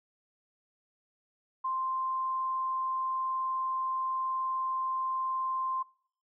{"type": "tone", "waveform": "sine", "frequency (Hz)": 1046.5, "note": "C6", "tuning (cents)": 0, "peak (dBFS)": -29, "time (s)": [1.64, 5.83], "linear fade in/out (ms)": 10, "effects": ["noise-tail reverb RT60 0.6 s tail -23 dB re dry"]}